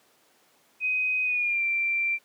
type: tone with pitch glide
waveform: sine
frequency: 2511 to 2356 Hz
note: D#7 to D7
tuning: +15 to +5 cents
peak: -23 dBFS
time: 0.8-2.19 s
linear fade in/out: 50 ms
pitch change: -110 cents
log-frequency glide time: 1.24-1.63 s
effects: pink hiss -62 dBFS RMS until 2.24 s + high-pass 300 Hz 12 dB/octave